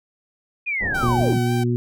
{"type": "linear sweep", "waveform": "sine", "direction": "down", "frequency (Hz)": [2500, 92.5], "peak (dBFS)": -21, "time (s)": [0.66, 1.39], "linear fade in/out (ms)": 20}
{"type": "low-pass noise", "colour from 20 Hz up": "pink", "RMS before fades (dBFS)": -29, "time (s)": [0.8, 1.35], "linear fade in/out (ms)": 20, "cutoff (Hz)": 870, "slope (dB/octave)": 48}
{"type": "tone with vibrato", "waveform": "sawtooth", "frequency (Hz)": 771, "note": "G5", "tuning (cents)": -29, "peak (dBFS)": -24, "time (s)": [0.94, 1.64], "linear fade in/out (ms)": 10, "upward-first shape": "sine", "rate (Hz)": 3.7, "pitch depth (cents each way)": 27}
{"type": "harmonic tone", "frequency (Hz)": 120.6, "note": "B2", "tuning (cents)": -41, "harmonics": [1, 2, 3], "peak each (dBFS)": [-20, -23, -25], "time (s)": [1.03, 1.76], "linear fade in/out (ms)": 0}
{"effects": []}